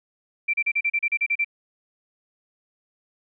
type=tone bursts; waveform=sine; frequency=2349 Hz; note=D7; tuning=in tune; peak=-19 dBFS; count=11; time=0.48-1.446 s; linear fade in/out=10 ms; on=56 ms; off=35 ms; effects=none